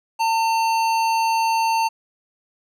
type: tone with hard clipping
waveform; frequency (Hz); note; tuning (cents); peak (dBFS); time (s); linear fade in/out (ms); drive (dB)
sine; 900; A5; +39; -19; 0.19-1.89; 20; 16
effects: none